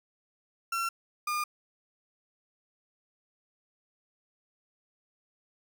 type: tone pair in turn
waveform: 35% pulse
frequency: 1357 / 1211.6 Hz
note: E6 / D#6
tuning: +50 / -46 cents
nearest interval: major second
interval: 196 cents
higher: first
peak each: -27 dBFS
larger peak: neither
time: 0.72-0.89 / 1.27-1.44 s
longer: neither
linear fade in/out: 5 ms
effects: none